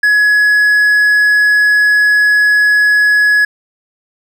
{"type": "tone", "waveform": "triangle", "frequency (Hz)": 1685, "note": "G#6", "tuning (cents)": 25, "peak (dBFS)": -5, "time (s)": [0.03, 3.45], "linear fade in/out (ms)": 5, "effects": []}